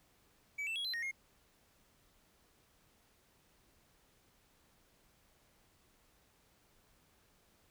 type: tone with pitch steps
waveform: triangle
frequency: 2288 / 2665 / 3322 / 4065 / 1861 / 2142 Hz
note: D7 / E7 / G#7 / B7 / A#6 / C7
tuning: -46 / +18 / 0 / +49 / -3 / +40 cents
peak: -35 dBFS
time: 0.58-1.114 s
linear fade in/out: 10 ms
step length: 89 ms
effects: pink hiss -70 dBFS RMS until 7.7 s

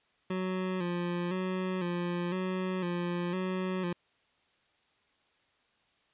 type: tone with vibrato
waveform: 25% pulse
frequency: 180.3 Hz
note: F#3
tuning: 45 cents flat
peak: -27 dBFS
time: 0.3-3.93 s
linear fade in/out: 5 ms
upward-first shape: square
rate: 0.99 Hz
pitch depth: 51 cents each way
effects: white hiss -70 dBFS RMS until 6.13 s + resampled to 8000 Hz

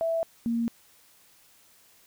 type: tone pair in turn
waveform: sine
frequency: 659.3 / 232.6 Hz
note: E5 / A#3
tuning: 0 / -4 cents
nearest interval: octave + tritone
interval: 1804 cents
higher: first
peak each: -24 dBFS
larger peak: neither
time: 0.01-0.23 / 0.46-0.68 s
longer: neither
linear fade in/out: 0 ms
effects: white hiss -59 dBFS RMS until 2.06 s

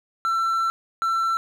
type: tone bursts at uneven times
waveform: triangle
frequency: 1343 Hz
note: E6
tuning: 32 cents sharp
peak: -18 dBFS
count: 2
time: 0.25-0.7 / 1.02-1.37 s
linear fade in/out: 0 ms
effects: none

